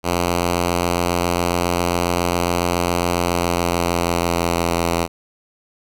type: tone with pitch glide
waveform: 5% pulse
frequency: 87.31 to 84.97 Hz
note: F2 to F2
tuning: 0 to -47 cents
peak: -6 dBFS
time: 0.03-5.08 s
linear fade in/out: 50 ms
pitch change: -47 cents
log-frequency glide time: 3.09-4.91 s
effects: none